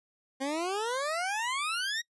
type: exponential sweep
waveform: 20% pulse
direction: up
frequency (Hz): 261.6 to 1921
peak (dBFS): -25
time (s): 0.4-2.02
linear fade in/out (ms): 20
effects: noise-tail reverb RT60 0.1 s tail -24 dB re dry + resampled to 24000 Hz